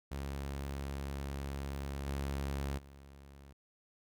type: tone with level steps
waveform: sawtooth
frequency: 69.3 Hz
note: C#2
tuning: in tune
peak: -34 / -31 / -49 dBFS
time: 0.11-3.53 s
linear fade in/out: 10 ms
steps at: 2.06 / 2.77 s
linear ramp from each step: 20 ms
effects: none